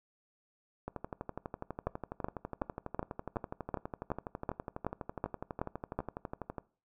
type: two click trains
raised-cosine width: 1 ms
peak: -18 / -24 dBFS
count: 12 / 70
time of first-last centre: 1.87-5.99 / 0.88-6.582 s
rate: 2.67 / 12.1 Hz
effects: noise-tail reverb RT60 0.4 s tail -21 dB re dry